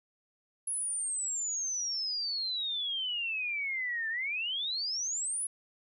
sine exponential two-way sweep, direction down then up, 10590 to 1760 to 10590 Hz, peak -31 dBFS, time 0.67-5.47 s, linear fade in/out 5 ms, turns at 4.09 s, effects none

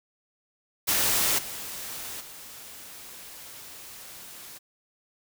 white noise with level steps, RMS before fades -24 / -37 / -44 dBFS, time 0.87-4.59 s, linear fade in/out 20 ms, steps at 1.38 / 2.2 s, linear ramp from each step 10 ms, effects none

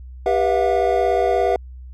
triangle tone cluster, 394.9 / 485.9 / 663 / 720 Hz, G4 / B4 / E5 / F#5, +13 / -28 / +10 / -47 cents, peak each -19 dBFS, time 0.26-1.56 s, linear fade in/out 2 ms, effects added 63 Hz sine -34 dBFS peak until 1.93 s

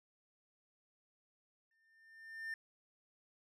triangle tone with exponential growth, 1800 Hz, A6, 39 cents sharp, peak -36 dBFS, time 1.71-2.54 s, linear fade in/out 2 ms, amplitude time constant 180 ms, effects none

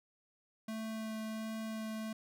square tone with vibrato, 220 Hz, A3, in tune, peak -39 dBFS, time 0.68-2.13 s, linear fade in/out 5 ms, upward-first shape sine, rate 1.4 Hz, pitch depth 8 cents each way, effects none

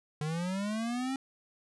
square linear sweep, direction up, 148.1 to 270.8 Hz, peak -32 dBFS, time 0.21-1.16 s, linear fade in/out 2 ms, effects resampled to 24000 Hz

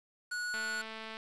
square tone, 1463 Hz, F#6, 20 cents flat, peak -35 dBFS, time 0.31-0.82 s, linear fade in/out 10 ms
click train, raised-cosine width 0.3 ms, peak -28 dBFS, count 140, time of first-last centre 0.54-1.169 s, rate 221 Hz
effects resampled to 22050 Hz + 9-bit

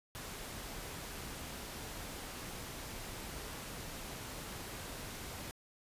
pink noise, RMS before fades -45 dBFS, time 0.15-5.51 s, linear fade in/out 0 ms, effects resampled to 32000 Hz

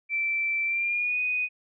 sine tone with pitch glide, 2335 to 2488 Hz, D7 to D#7, -11 to -1 cents, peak -24 dBFS, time 0.09-1.49 s, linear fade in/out 50 ms, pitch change +110 cents, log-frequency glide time 0.65-1.2 s, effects none

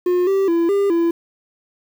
triangle tone with pitch steps, 357.9 / 389.5 / 336.6 / 400.1 / 336.8 Hz, F4 / G4 / E4 / G4 / E4, +42 / -11 / +36 / +35 / +37 cents, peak -12 dBFS, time 0.06-1.11 s, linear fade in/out 5 ms, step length 210 ms, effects 7-bit

